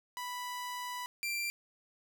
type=tone pair in turn; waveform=sawtooth; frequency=987.8 / 2362 Hz; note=B5 / D7; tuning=0 / +9 cents; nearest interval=octave + minor third; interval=1509 cents; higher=second; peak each=-34 / -30 dBFS; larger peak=second; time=0.17-1.06 / 1.23-1.5 s; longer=first; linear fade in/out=0 ms; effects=none